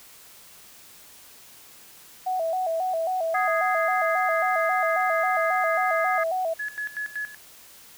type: tone with vibrato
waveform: sine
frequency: 697 Hz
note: F5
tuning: 4 cents flat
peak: -23 dBFS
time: 2.26-6.54 s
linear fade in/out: 10 ms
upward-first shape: square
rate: 3.7 Hz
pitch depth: 110 cents each way
type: harmonic tone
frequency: 415.3 Hz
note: G#4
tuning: in tune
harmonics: 3 / 4 / 5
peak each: -26 / -28 / -30 dBFS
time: 3.34-6.24 s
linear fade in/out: 10 ms
type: tone with tremolo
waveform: sine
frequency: 1699 Hz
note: G#6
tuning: 39 cents sharp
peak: -27 dBFS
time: 6.59-7.35 s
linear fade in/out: 10 ms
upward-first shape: square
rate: 5.3 Hz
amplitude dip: 80%
effects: white hiss -49 dBFS RMS until 7.97 s